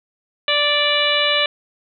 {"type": "harmonic tone with a mistuned harmonic", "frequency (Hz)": 586, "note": "D5", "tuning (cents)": -4, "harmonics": [1, 2, 3, 4, 5, 6, 7], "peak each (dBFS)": [-22, -25, -24, -22, -20, -23, -25], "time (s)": [0.48, 1.46], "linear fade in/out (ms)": 2, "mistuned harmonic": 7, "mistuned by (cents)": -64, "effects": []}